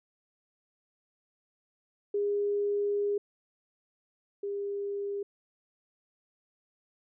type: tone pair in turn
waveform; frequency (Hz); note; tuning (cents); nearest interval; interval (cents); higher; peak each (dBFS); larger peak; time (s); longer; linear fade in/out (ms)
sine; 408.1 / 402.7; G#4 / G4; -30 / +47; unison; 23; first; -26 / -31; first; 2.14-3.18 / 4.43-5.23; first; 5
effects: none